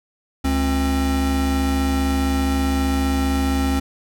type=tone pair together; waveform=square; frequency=70.8 / 267.6 Hz; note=C#2 / C4; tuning=+37 / +39 cents; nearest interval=octave + major seventh; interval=2302 cents; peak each=-21 / -21 dBFS; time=0.44-3.8 s; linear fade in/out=10 ms; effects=none